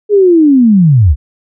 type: linear sweep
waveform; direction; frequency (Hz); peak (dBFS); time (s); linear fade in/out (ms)
sine; down; 424.1 to 59.7; -3; 0.09-1.16; 50
effects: none